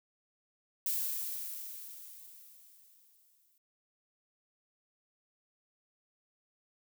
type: noise with exponential decay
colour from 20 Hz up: violet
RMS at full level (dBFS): -32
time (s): 0.86-3.58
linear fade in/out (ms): 2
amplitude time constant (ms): 590
effects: none